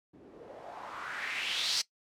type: noise with low-pass filter sweep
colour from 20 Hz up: blue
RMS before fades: -37 dBFS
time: 0.13-1.82 s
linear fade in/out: 10 ms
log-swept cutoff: 280 to 5100 Hz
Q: 3.2
effects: noise-tail reverb RT60 0.1 s tail -19 dB re dry